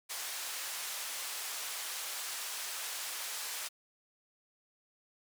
white band-pass noise, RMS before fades -40 dBFS, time 0.09-3.69 s, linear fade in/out 20 ms, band 730 to 11000 Hz, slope 12 dB/octave, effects none

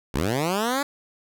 10% pulse linear sweep, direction up, 58.27 to 290 Hz, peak -14 dBFS, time 0.14-0.83 s, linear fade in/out 5 ms, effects none

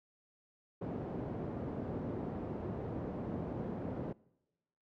pink band-pass noise, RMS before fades -40 dBFS, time 0.81-4.13 s, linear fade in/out 10 ms, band 120 to 510 Hz, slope 12 dB/octave, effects noise-tail reverb RT60 1.0 s tail -24 dB re dry

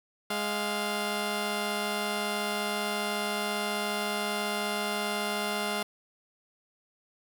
10% pulse tone pair together, 207.8 / 698 Hz, G#3 / F5, +1 / -1 cents, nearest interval octave + major sixth, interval 2098 cents, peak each -23 / -24 dBFS, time 0.3-5.83 s, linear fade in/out 5 ms, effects none

